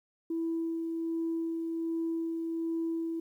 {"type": "tone with tremolo", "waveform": "sine", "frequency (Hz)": 329.6, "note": "E4", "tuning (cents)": 0, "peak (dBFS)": -28, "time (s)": [0.3, 3.2], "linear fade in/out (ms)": 5, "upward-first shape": "sine", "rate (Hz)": 1.3, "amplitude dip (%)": 30, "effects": ["tanh soft clip ceiling -25 dBFS", "11-bit"]}